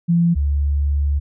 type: tone pair in turn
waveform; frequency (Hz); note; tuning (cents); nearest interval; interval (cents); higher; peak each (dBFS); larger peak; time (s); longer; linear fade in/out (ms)
sine; 170.4 / 71.64; F3 / D2; -42 / -42; octave + minor third; 1500; first; -12 / -15; first; 0.08-0.35 / 0.35-1.2; second; 20
effects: none